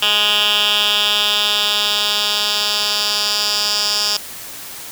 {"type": "tone with band-pass filter sweep", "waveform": "10% pulse", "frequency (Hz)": 207.7, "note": "G#3", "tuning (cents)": 0, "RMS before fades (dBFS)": -17, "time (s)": [0.02, 4.17], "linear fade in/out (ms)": 5, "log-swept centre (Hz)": [3100, 5000], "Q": 3.5, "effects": ["white hiss -32 dBFS RMS until 4.91 s"]}